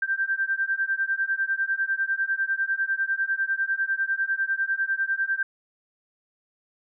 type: beating tone pair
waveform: sine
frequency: 1568 / 1578 Hz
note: G6 / G6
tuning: 0 / +11 cents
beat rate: 10 Hz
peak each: -26 dBFS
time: 0.02-5.43 s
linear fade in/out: 5 ms
effects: none